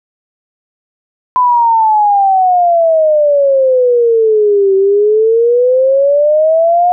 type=exponential two-way sweep; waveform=sine; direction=down then up; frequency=1011 to 383.6 to 721 Hz; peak=-6 dBFS; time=1.36-6.92 s; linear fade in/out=0 ms; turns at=4.75 s; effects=none